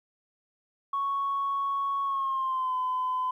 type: tone with pitch glide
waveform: sine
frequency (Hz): 1108.7 to 1016.7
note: C#6 to B5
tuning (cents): 0 to +50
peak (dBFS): -25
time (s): 0.93-3.31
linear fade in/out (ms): 5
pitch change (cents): -150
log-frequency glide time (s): 2.04-2.75
effects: tanh soft clip ceiling -22 dBFS + 11-bit